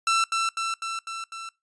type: tone with echo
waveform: sawtooth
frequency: 1339 Hz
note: E6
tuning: 27 cents sharp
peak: -16 dBFS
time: 0.07-0.24 s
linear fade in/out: 2 ms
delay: 250 ms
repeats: 5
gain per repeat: -3 dB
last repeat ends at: 1.49 s
effects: noise-tail reverb RT60 0.2 s tail -23 dB re dry + resampled to 22050 Hz